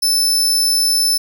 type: tone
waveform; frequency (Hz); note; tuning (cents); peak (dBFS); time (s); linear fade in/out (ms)
sawtooth; 5274; E8; 0; -10; 0.02-1.18; 10
effects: 8-bit